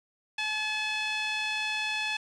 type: tone with band-pass filter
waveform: sawtooth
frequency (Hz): 858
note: A5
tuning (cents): -44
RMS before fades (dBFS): -31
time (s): 0.38-2.17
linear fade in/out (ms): 5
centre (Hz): 2800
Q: 2.2
effects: resampled to 22050 Hz + 8-bit